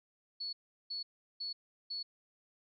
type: tone bursts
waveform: sine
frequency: 4406 Hz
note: C#8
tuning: 11 cents flat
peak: -37 dBFS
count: 4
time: 0.4-2.03 s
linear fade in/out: 10 ms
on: 130 ms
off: 370 ms
effects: none